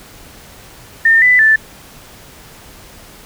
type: tone with pitch steps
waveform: sine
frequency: 1813 / 1993 / 1760 Hz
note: A#6 / B6 / A6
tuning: -49 / +15 / 0 cents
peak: -6 dBFS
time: 1.05-1.56 s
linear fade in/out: 5 ms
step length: 170 ms
effects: pink hiss -39 dBFS RMS until 3.25 s